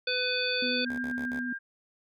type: harmonic tone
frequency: 500 Hz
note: B4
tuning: 21 cents sharp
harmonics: 1 / 3 / 5 / 7 / 9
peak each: -33 / -33 / -33 / -33 / -33 dBFS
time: 0.07-0.85 s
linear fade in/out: 5 ms
type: tone with vibrato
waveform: sine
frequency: 248.3 Hz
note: B3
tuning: 9 cents sharp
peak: -32 dBFS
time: 0.62-1.53 s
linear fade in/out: 5 ms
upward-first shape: sine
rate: 11 Hz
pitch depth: 12 cents each way
type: tone with tremolo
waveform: sine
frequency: 1600 Hz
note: G6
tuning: 35 cents sharp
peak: -32 dBFS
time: 0.85-1.59 s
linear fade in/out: 20 ms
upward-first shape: sine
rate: 7.9 Hz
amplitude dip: 30%
type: tone bursts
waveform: 5% pulse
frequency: 71.1 Hz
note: C#2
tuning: 45 cents sharp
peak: -32 dBFS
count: 4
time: 0.89-1.397 s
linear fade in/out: 10 ms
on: 93 ms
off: 45 ms
effects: none